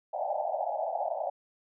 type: band-pass noise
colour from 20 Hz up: pink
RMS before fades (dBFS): -32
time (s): 0.13-1.3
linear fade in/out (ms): 10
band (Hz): 580 to 840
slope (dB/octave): 96
effects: none